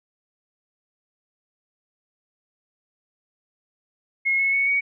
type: tone with pitch steps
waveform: sine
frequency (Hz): 2164 / 2190 / 2217 / 2244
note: C#7 / C#7 / C#7 / C#7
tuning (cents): -42 / -22 / 0 / +21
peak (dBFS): -18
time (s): 4.25-4.81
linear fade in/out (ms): 20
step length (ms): 140
effects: none

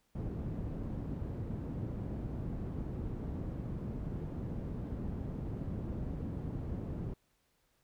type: low-pass noise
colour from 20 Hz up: white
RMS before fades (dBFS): -39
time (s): 0.15-7.14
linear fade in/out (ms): 5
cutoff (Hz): 190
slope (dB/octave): 12
effects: pink hiss -75 dBFS RMS until 7.83 s

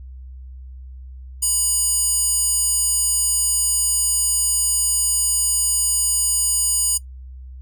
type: tone with high-pass filter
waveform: square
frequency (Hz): 980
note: B5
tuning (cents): -14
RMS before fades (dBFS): -19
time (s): 1.42-6.98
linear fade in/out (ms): 10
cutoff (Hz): 8200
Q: 3.9
effects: noise-tail reverb RT60 0.1 s tail -19 dB re dry + added 64 Hz sine -34 dBFS peak until 7.61 s

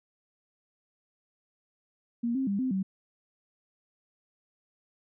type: tone with pitch steps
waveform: sine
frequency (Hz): 235.6 / 266.3 / 199.4 / 258.7 / 191.1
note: A#3 / C4 / G3 / C4 / G3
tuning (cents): +19 / +31 / +30 / -19 / -44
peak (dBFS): -26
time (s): 2.23-2.83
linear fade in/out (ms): 10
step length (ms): 120
effects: none

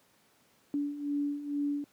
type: beating tone pair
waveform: sine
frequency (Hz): 286.5 / 288.7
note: D4 / D4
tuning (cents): -43 / -30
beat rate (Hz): 2.2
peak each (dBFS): -36 / -31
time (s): 0.74-1.84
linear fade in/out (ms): 0
effects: pink hiss -66 dBFS RMS until 1.92 s + high-pass 150 Hz 12 dB/octave

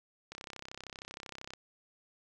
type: click train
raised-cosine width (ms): 0.2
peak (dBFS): -26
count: 41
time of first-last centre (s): 0.32-1.536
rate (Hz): 32.9
effects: none

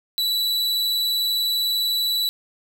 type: tone with vibrato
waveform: 45% pulse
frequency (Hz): 3951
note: B7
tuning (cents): 0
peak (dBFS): -19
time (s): 0.18-2.29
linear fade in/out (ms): 0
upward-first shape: sine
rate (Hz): 20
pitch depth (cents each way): 15
effects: none

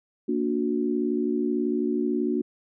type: chord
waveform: sine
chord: Bb augmented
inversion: none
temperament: just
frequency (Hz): 233.1 / 291.4 / 364.2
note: Bb3 / D4 / F#4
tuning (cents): 0 / -13 / -27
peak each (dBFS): -27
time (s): 0.28-2.42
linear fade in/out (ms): 10
effects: none

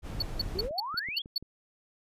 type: noise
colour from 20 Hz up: brown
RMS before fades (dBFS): -36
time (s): 0.02-0.7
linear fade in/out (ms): 50
type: tone bursts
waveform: triangle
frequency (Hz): 4435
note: C#8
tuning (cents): 0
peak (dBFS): -25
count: 7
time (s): 0.2-1.381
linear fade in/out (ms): 5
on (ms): 23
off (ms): 170
type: exponential sweep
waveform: sine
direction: up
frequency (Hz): 349.2 to 3436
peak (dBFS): -33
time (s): 0.55-1.22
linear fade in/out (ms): 5
type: clicks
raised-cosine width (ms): 3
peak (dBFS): -34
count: 6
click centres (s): 0.649 / 0.709 / 0.943 / 1.087 / 1.259 / 1.426
effects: resampled to 32000 Hz

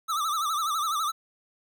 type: tone with vibrato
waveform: square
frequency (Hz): 1244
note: D#6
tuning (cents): -1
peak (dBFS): -26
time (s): 0.08-1.12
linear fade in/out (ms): 20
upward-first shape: sine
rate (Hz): 12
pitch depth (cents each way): 120
effects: 11-bit

